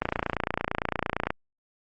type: click train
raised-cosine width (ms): 0.5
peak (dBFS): -10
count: 38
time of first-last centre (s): 0.02-1.305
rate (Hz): 28.8
effects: Opus 32 kbps